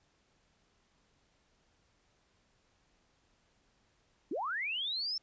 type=linear sweep; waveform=sine; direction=up; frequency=245.8 to 5400 Hz; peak=-33 dBFS; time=4.31-5.18 s; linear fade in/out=5 ms; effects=pink hiss -72 dBFS RMS until 5.22 s + resampled to 16000 Hz